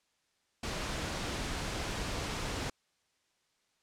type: noise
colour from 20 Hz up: pink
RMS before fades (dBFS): -36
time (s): 0.63-2.7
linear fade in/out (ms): 5
effects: white hiss -75 dBFS RMS until 3.82 s + low-pass 7000 Hz 12 dB/octave